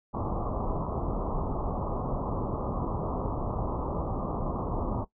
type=low-pass noise; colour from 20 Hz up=pink; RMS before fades=-31 dBFS; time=0.13-5.05 s; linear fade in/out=20 ms; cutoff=1200 Hz; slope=96 dB/octave; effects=noise-tail reverb RT60 0.1 s tail -17 dB re dry